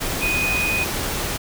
sine tone in noise, 2489 Hz, D#7, in tune, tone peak -20 dBFS, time 0.21-0.85 s, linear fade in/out 20 ms, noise pink, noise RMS -25 dBFS, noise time 0-1.38 s, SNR +2 dB, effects none

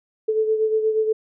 sine beating tone pair, 435.8 / 444.2 Hz, A4 / A4, -17 / +16 cents, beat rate 8.4 Hz, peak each -18 / -26 dBFS, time 0.28-1.13 s, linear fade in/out 10 ms, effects none

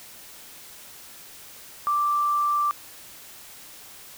sine tone, 1174.7 Hz, D6, in tune, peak -20 dBFS, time 1.87-2.71 s, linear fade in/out 0 ms, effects white hiss -45 dBFS RMS until 4.17 s

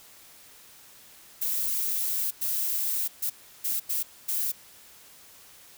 violet noise bursts at uneven times, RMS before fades -28 dBFS, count 6, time 1.41-2.31 / 2.41-3.08 / 3.22-3.3 / 3.64-3.8 / 3.89-4.03 / 4.28-4.52 s, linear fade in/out 10 ms, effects white hiss -52 dBFS RMS until 5.77 s

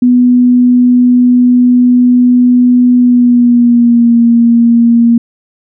sine tone with pitch glide, 246.9 to 234.1 Hz, B3 to A#3, 0 to +8 cents, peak -3 dBFS, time 0.02-5.18 s, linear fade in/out 5 ms, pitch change -92 cents, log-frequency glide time 2.95-4.16 s, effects none

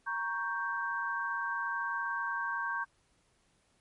sine chord, G diminished, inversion first, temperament equal with one note detuned, 937.7 / 1108.7 / 1568 Hz, Bb5 / Db6 / G6, +10 / 0 / 0 cents, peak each -38 / -37 / -34 dBFS, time 0.06-2.85 s, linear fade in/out 20 ms, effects pink hiss -71 dBFS RMS until 3.8 s + MP3 48 kbps

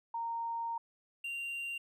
sine / triangle tone pair in turn, 925 / 2772 Hz, A#5 / F7, -14 / -14 cents, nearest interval octave + perfect fifth, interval 1900 cents, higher second, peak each -34 / -35 dBFS, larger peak first, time 0.14-0.78 / 1.24-1.78 s, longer first, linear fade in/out 5 ms, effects none

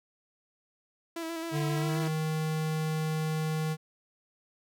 sawtooth tone with vibrato, 329.6 Hz, E4, in tune, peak -30 dBFS, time 1.16-2.08 s, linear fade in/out 5 ms, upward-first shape square, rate 7.5 Hz, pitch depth 25 cents each way
square tone with pitch glide, 148 to 156.8 Hz, D3 to D#3, +14 to +14 cents, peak -29 dBFS, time 1.51-3.77 s, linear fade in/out 50 ms, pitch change +100 cents, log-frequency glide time 1.73-1.99 s
effects none

